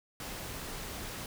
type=noise; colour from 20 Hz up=pink; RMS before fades=-41 dBFS; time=0.2-1.26 s; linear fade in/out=2 ms; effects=none